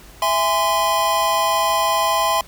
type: chord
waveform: square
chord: E augmented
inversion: none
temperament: just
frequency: 659.3 / 824.1 / 1030.1 Hz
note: E5 / G#5 / B#5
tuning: 0 / -14 / -27 cents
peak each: -23 / -23 / -19 dBFS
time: 0.22-2.41 s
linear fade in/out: 2 ms
effects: added 50 Hz sine -46 dBFS peak until 2.47 s + pink hiss -45 dBFS RMS until 2.47 s